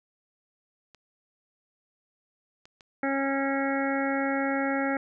clicks, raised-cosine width 0.2 ms, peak -33 dBFS, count 3, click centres 0.947 / 2.655 / 2.808 s
harmonic tone, 273.6 Hz, C#4, 23 cents flat, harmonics 1 / 2 / 3 / 5 / 6 / 7 / 8, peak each -28 / -31 / -33 / -35 / -36 / -36 / -37 dBFS, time 3.03-4.97 s, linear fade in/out 2 ms
effects none

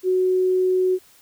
sine tone, 370 Hz, F#4, in tune, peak -16 dBFS, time 0.03-0.99 s, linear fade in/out 50 ms, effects white hiss -53 dBFS RMS until 1.21 s

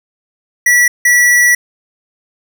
square tone pair in turn, 1947 / 1947 Hz, B6 / B6, -25 / -25 cents, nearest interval unison, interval 0 cents, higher neither, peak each -7 dBFS, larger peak neither, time 0.66-0.88 / 1.05-1.55 s, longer second, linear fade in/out 5 ms, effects none

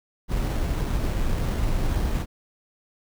brown noise with sample-and-hold, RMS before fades -24 dBFS, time 0.28-2.26 s, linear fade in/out 50 ms, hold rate 4900 Hz, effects none

